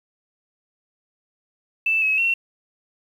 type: tone with pitch steps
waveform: sine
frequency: 2645 / 2568 / 2720 Hz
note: E7 / E7 / F7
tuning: +5 / -46 / -46 cents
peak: -17 dBFS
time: 1.86-2.34 s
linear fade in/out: 5 ms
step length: 160 ms
effects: 8-bit